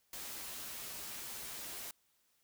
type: noise with comb filter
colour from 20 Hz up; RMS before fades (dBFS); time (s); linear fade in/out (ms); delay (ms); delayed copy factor
white; -45; 0.13-1.91; 2; 11; -0.55
effects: white hiss -75 dBFS RMS until 2.43 s

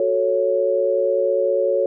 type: chord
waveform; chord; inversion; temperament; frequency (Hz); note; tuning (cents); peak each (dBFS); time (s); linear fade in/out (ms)
sine; F# minor; none; equal; 370 / 440 / 554.4; F#4 / A4 / C#5; 0 / 0 / 0; -23 / -22 / -18; 0-1.86; 2
effects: none

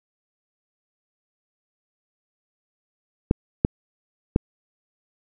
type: clicks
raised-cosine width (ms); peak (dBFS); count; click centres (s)
3; -3; 3; 3.311 / 3.649 / 4.361
effects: none

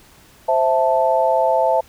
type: chord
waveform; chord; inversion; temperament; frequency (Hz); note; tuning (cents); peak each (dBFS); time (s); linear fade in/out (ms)
sine; A minor; first; equal; 523.3 / 659.3 / 880; C5 / E5 / A5; 0 / 0 / 0; -19 / -17 / -18; 0.48-1.81; 10
effects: pink hiss -49 dBFS RMS until 1.88 s

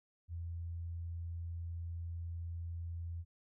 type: tone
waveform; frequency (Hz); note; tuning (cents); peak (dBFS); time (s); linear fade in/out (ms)
sine; 84.6; E2; +45; -39; 0.28-3.25; 50
effects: none

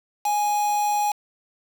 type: tone with quantisation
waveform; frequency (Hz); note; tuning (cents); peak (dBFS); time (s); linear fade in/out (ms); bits
triangle; 830.6; G#5; 0; -18; 0.25-1.12; 5; 5
effects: none

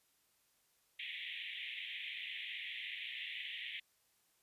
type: band-pass noise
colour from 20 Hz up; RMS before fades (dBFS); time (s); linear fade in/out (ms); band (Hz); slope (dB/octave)
pink; -45; 0.99-3.8; 5; 1900 to 3600; 96
effects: white hiss -75 dBFS RMS until 4.42 s + resampled to 32000 Hz

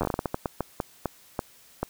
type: slowing click train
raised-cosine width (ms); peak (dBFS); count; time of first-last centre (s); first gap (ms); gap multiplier
1; -12; 16; 0.01-1.83; 10; 1.31
effects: white hiss -55 dBFS RMS until 1.89 s

